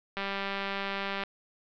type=click train; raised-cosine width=0.3 ms; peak=-17 dBFS; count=211; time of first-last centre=0.17-1.236 s; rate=197 Hz; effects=low-pass 4000 Hz 12 dB/octave